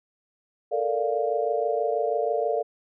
sine chord, Bb major seventh, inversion third, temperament equal, 440 / 466.2 / 587.3 / 698.5 Hz, A4 / Bb4 / D5 / F5, 0 / 0 / 0 / 0 cents, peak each -28 dBFS, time 0.71-2.63 s, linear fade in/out 20 ms, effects none

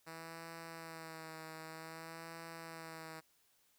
5% pulse tone with vibrato, 162.3 Hz, E3, 27 cents flat, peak -36 dBFS, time 0.06-3.21 s, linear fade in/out 20 ms, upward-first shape sine, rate 0.53 Hz, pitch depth 31 cents each way, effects white hiss -73 dBFS RMS until 3.78 s

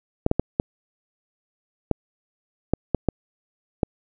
clicks, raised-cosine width 2 ms, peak -5 dBFS, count 9, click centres 0.264 / 0.314 / 0.396 / 0.599 / 1.913 / 2.736 / 2.947 / 3.087 / 3.832 s, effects none

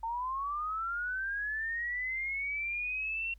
sine linear sweep, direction up, 894 to 2737 Hz, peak -32 dBFS, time 0.03-3.34 s, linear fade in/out 5 ms, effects added 50 Hz sine -52 dBFS peak until 3.38 s + pink hiss -73 dBFS RMS until 3.38 s

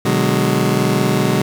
25% pulse chord, G# half-diminished seventh, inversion first, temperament just, 124.59 / 149.51 / 186.89 / 207.7 Hz, B2 / D3 / F#3 / G#3, +16 / +31 / +18 / 0 cents, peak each -16 dBFS, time 0.05-1.42 s, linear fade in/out 5 ms, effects 7-bit

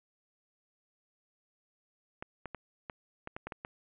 clicks, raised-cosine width 0.5 ms, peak -24 dBFS, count 9, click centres 2.225 / 2.457 / 2.547 / 2.898 / 3.274 / 3.365 / 3.47 / 3.522 / 3.649 s, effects resampled to 8000 Hz + 9-bit

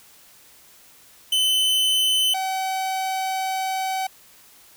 45% pulse tone pair in turn, 3037 / 760.8 Hz, F#7 / F#5, +44 / +48 cents, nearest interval 2 octaves, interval 2396 cents, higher first, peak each -17 / -23 dBFS, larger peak first, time 1.32-2.34 / 2.34-4.07 s, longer second, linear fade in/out 5 ms, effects white hiss -51 dBFS RMS until 4.76 s

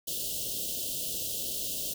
white band-stop noise, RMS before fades -34 dBFS, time 0.07-1.94 s, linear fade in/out 10 ms, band 660 to 2800 Hz, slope 96 dB/octave, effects none

